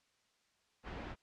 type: low-pass noise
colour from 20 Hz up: pink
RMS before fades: -45 dBFS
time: 0.83-1.16 s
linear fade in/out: 50 ms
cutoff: 2300 Hz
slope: 12 dB/octave
effects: white hiss -75 dBFS RMS until 1.22 s + low-pass 6000 Hz 12 dB/octave